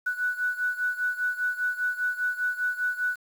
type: beating tone pair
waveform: sine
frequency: 1480 / 1485 Hz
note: F#6 / F#6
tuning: 0 / +6 cents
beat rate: 5 Hz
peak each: -27 / -30 dBFS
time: 0.06-3.16 s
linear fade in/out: 10 ms
effects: 8-bit